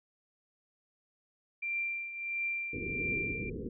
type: tone with tremolo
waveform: sine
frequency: 2366 Hz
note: D7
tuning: 12 cents sharp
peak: -30 dBFS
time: 1.62-3.5 s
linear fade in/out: 10 ms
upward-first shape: triangle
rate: 1.5 Hz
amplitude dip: 70%
type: low-pass noise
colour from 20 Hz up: white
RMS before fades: -39 dBFS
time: 2.73-3.69 s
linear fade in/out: 5 ms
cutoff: 470 Hz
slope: 96 dB/octave
effects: none